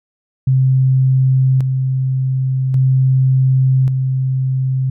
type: tone with tremolo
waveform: sine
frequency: 131.3 Hz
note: C3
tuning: 6 cents sharp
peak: -9 dBFS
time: 0.47-4.9 s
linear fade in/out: 5 ms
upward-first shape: square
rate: 0.44 Hz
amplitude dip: 40%
effects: none